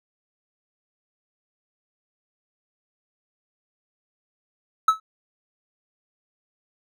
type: tone with exponential decay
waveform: triangle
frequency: 1298 Hz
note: E6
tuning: 27 cents flat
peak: -8 dBFS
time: 4.88-5 s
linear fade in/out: 5 ms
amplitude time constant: 25 ms
effects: none